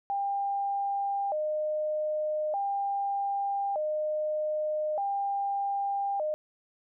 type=tone with vibrato; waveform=sine; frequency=698.5 Hz; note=F5; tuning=in tune; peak=-27 dBFS; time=0.1-6.34 s; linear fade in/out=0 ms; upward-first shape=square; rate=0.41 Hz; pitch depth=230 cents each way; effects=none